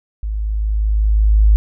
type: tone with level ramp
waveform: sine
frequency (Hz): 52.8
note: G#1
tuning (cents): +29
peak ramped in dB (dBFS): -19 to -6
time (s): 0.23-1.56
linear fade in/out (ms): 0
effects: none